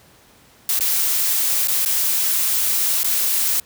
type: noise with dropouts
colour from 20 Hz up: blue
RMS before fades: -19 dBFS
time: 0.69-3.6 s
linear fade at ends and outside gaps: 2 ms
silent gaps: 0.792-0.807 / 1.674-1.682 / 1.851-1.859 / 3.033-3.044 s
effects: pink hiss -51 dBFS RMS until 3.65 s + high-pass 60 Hz 12 dB/octave